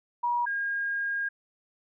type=tone pair in turn; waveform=sine; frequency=960 / 1622.5 Hz; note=B5 / G#6; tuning=-49 / -41 cents; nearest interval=major sixth; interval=908 cents; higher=second; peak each=-24 / -27 dBFS; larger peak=first; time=0.23-0.46 / 0.46-1.29 s; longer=second; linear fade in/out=10 ms; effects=none